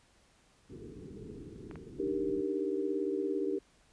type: low-pass noise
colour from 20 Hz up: white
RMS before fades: -47 dBFS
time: 0.69-2.43 s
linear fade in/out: 20 ms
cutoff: 450 Hz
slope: 96 dB/octave
type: clicks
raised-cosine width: 0.5 ms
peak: -33 dBFS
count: 2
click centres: 1.712 / 1.757 s
type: chord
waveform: sine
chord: Eb major seventh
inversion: third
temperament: equal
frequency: 293.7 / 311.1 / 392 / 466.2 Hz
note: D4 / Eb4 / G4 / Bb4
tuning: 0 / 0 / 0 / 0 cents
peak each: -37 / -38 / -33 / -38 dBFS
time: 1.99-3.59 s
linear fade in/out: 10 ms
effects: pink hiss -66 dBFS RMS until 3.92 s + resampled to 22050 Hz